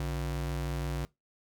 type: ring-modulated tone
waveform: square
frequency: 104.4 Hz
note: G#2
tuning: 10 cents sharp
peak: -29 dBFS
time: 0-1.05 s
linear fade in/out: 0 ms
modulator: 43 Hz
effects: noise-tail reverb RT60 0.2 s tail -22 dB re dry